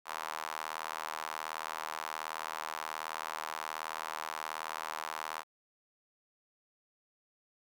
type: tone with high-pass filter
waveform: sawtooth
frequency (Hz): 78.7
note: D#2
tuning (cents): +20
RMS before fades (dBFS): -40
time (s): 0.05-5.44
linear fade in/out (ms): 50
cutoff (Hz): 1000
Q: 2.4
effects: 10-bit